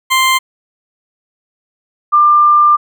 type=tone pair in turn; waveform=20% pulse / sine; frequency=1047 / 1193 Hz; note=C6 / D6; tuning=+1 / +27 cents; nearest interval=major second; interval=226 cents; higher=second; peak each=-4 / -5 dBFS; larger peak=first; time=0.1-0.39 / 2.12-2.77 s; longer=second; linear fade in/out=20 ms; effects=none